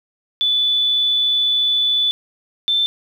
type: tone pair in turn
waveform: sine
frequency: 3477 / 3544 Hz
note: A7 / A7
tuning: -21 / +12 cents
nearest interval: unison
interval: 33 cents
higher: second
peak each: -14 dBFS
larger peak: neither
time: 0.41-2.11 / 2.68-2.86 s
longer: first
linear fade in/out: 0 ms
effects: 8-bit